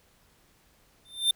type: tone with exponential growth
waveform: square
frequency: 3587 Hz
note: A7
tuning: 33 cents sharp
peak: -18 dBFS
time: 1.05-1.31 s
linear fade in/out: 5 ms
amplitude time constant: 55 ms
effects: pink hiss -63 dBFS RMS until 1.35 s